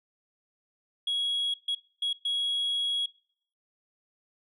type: tone bursts at uneven times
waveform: sine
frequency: 3322 Hz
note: G#7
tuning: in tune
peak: -24 dBFS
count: 4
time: 1.07-1.54 / 1.68-1.75 / 2.02-2.13 / 2.25-3.06 s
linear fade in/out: 5 ms
effects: noise-tail reverb RT60 0.6 s tail -23 dB re dry + tanh soft clip ceiling -24 dBFS